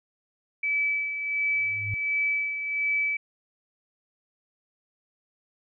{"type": "tone with tremolo", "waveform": "sine", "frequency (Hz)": 2301, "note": "D7", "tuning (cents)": -36, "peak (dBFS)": -22, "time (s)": [0.63, 3.17], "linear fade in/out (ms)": 5, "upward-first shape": "sine", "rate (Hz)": 1.4, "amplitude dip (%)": 55}
{"type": "tone with exponential growth", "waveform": "sine", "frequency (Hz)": 103.2, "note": "G#2", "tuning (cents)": -10, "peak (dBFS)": -26, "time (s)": [1.48, 1.94], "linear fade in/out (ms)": 0, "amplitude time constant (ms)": 100}
{"effects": []}